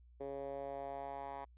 10% pulse tone with band-pass filter sweep, 138.59 Hz, C#3, in tune, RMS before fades -44 dBFS, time 0.2-1.45 s, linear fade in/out 10 ms, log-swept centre 460 to 960 Hz, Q 2.8, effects added 60 Hz sine -59 dBFS peak until 1.57 s + resampled to 8000 Hz

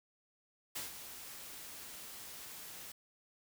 white noise with ADSR envelope, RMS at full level -40 dBFS, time 0.75-2.92 s, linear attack 11 ms, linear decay 150 ms, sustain -9 dB, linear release 4 ms, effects none

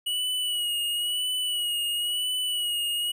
square tone with vibrato, 2922 Hz, F#7, 22 cents flat, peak -26 dBFS, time 0.06-3.12 s, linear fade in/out 10 ms, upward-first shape sine, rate 0.98 Hz, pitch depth 41 cents each way, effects none

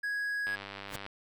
triangle tone, 1661 Hz, G#6, in tune, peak -29 dBFS, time 0.03-0.56 s, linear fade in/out 10 ms
click train, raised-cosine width 0.3 ms, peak -25 dBFS, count 60, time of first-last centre 0.47-1.064 s, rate 99.3 Hz
pink noise with exponential growth, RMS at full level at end -33 dBFS, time 0.87-0.96 s, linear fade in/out 5 ms, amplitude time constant 19 ms
effects none

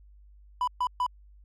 triangle tone bursts, 993 Hz, B5, 9 cents sharp, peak -22 dBFS, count 3, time 0.61-1.065 s, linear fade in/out 2 ms, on 65 ms, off 130 ms, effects added 50 Hz sine -51 dBFS peak until 1.44 s

